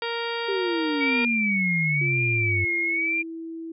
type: harmonic tone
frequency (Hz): 466.2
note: A#4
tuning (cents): 0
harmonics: 1 / 2 / 3 / 4 / 5 / 6 / 7 / 8 / 10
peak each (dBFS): -30 / -33 / -35 / -36 / -37 / -38 / -38 / -39 / -40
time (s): 0.02-1.25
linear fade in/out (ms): 2
type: exponential sweep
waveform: sine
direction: down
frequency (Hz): 403.6 to 92.9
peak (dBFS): -24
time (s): 0.48-2.65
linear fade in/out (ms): 10
type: tone with vibrato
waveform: sine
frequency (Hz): 2268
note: C#7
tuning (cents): +39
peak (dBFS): -22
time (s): 1-3.23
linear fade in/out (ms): 20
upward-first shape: sine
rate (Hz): 0.99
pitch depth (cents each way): 100
type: tone with pitch glide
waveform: sine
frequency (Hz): 349.2 to 327.7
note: F4 to E4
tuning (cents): 0 to -10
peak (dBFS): -32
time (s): 2.01-3.72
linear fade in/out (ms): 5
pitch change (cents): -110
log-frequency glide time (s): 2.55-3.07
effects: none